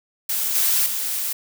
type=noise with level steps; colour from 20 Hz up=blue; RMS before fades=-23 / -19 / -25 dBFS; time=0.29-1.33 s; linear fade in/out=5 ms; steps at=0.55 / 0.86 s; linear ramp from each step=2 ms; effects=none